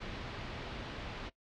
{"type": "low-pass noise", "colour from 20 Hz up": "pink", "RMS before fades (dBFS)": -43, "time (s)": [0, 1.3], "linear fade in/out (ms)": 20, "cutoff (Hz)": 4100, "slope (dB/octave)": 24, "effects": ["noise-tail reverb RT60 0.1 s tail -19 dB re dry"]}